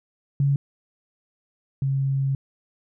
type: tone pair in turn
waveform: sine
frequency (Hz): 140 / 136.09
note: C#3 / C#3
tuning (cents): +18 / -32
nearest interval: unison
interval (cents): 50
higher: first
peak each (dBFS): -17 / -20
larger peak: first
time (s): 0.4-0.56 / 1.82-2.35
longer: second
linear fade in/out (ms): 2
effects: none